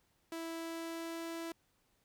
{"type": "tone with pitch glide", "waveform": "sawtooth", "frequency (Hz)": [329.5, 331.6], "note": ["E4", "E4"], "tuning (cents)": [-1, 10], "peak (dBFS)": -36, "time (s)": [0.32, 1.52], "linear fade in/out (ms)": 2, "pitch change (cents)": 11, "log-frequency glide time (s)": [0.52, 1.25], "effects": ["pink hiss -75 dBFS RMS until 2.04 s"]}